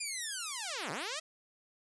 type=linear two-way sweep; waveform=5% pulse; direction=down then up; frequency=2452 to 130 to 662 Hz; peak=-25 dBFS; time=0-1.2 s; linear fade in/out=10 ms; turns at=0.91 s; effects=resampled to 24000 Hz